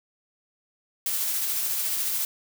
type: noise with tremolo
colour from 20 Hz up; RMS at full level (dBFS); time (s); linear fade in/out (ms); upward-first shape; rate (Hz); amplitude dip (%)
blue; -26; 1.06-2.25; 2; sine; 14; 25
effects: none